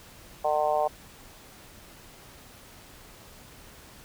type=harmonic tone; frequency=151.2 Hz; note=D#3; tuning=49 cents flat; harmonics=3 / 4 / 5 / 6 / 7; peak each=-34 / -26 / -26 / -32 / -35 dBFS; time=0.44-0.88 s; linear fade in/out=10 ms; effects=pink hiss -50 dBFS RMS until 4.04 s